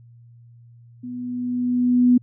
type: tone with level ramp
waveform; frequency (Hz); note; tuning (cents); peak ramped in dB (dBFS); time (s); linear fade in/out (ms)
sine; 246.9; B3; 0; -30 to -10; 1.03-2.18; 10
effects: added 118 Hz sine -45 dBFS peak until 2.22 s